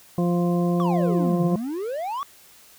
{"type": "harmonic tone", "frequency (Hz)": 174.61, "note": "F3", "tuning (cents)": 0, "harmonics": [1, 2, 3, 4, 6], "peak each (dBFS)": [-20, -26, -30, -32, -36], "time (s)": [0.18, 1.56], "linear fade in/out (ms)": 2}
{"type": "exponential two-way sweep", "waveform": "triangle", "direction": "down then up", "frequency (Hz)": [1174.7, 146.1, 1174.7], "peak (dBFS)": -24, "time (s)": [0.8, 2.23], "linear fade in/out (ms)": 0, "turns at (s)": 1.43}
{"effects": ["white hiss -51 dBFS RMS until 2.78 s"]}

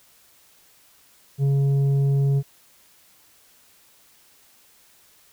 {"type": "tone with tanh clipping", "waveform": "triangle", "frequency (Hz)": 138.8, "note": "C#3", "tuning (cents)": 3, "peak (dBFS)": -18, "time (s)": [1.38, 2.43], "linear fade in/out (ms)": 50, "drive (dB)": 10, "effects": ["white hiss -56 dBFS RMS until 5.32 s"]}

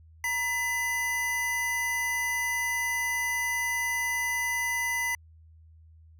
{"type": "tone pair together", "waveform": "square", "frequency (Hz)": [946, 2005], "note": ["A#5", "B6"], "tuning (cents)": [25, 26], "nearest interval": "octave + minor second", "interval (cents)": 1301, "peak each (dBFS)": [-36, -28], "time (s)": [0.24, 5.15], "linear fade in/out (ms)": 2, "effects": ["added 80 Hz sine -51 dBFS peak until 6.19 s"]}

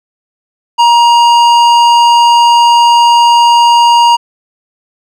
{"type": "tone with hard clipping", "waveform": "sine", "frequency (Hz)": 945, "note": "A#5", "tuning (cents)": 23, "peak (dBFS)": -5, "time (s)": [0.78, 4.17], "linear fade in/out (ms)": 20, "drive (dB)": 12, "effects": []}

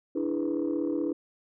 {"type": "chord", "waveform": "sine", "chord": "E dominant seventh", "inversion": "third", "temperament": "equal", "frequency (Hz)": [293.7, 329.6, 415.3, 493.9], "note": ["D4", "E4", "G#4", "B4"], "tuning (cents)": [0, 0, 0, 0], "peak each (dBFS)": [-29, -29, -35, -34], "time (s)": [0.15, 1.13], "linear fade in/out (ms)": 10, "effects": ["tanh soft clip ceiling -20 dBFS"]}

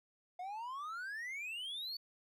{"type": "exponential sweep", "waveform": "triangle", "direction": "up", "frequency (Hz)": [707, 4542], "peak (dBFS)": -39, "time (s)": [0.39, 1.97], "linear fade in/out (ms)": 5, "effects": []}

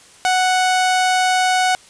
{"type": "tone", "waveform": "sawtooth", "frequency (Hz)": 740, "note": "F#5", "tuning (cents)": 0, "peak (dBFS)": -10, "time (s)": [0.25, 1.75], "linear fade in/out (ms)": 0, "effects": ["white hiss -46 dBFS RMS until 1.89 s", "resampled to 22050 Hz"]}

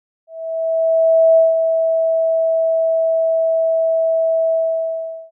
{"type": "tone with ADSR envelope", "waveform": "sine", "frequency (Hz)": 652, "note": "E5", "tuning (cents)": -19, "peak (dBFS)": -7, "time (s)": [0.27, 5.31], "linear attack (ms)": 1100, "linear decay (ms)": 170, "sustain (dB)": -6, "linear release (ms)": 780, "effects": []}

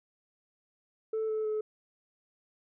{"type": "tone with pitch steps", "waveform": "sine", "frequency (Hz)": [440, 434.7, 429.5], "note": ["A4", "A4", "A4"], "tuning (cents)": [0, -21, -42], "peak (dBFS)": -27, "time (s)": [1.13, 1.61], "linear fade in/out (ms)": 5, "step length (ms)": 160, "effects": ["tanh soft clip ceiling -27 dBFS"]}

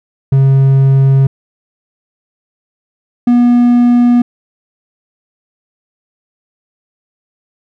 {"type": "tone pair in turn", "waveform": "triangle", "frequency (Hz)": [135.4, 241.9], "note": ["C#3", "B3"], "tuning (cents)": [-40, -36], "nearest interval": "minor seventh", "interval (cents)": 1004, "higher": "second", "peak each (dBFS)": -3, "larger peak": "neither", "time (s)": [[0.32, 1.27], [3.27, 4.22]], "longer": "neither", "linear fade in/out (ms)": 5, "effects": []}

